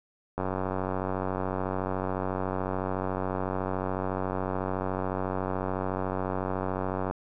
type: click train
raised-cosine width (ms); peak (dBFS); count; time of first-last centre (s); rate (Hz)
1; -16; 633; 0.38-7.111; 93.9
effects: none